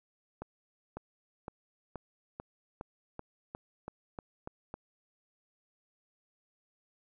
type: accelerating click train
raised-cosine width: 1 ms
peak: -26 dBFS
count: 12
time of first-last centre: 0.42-4.741 s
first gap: 550 ms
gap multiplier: 0.93
effects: none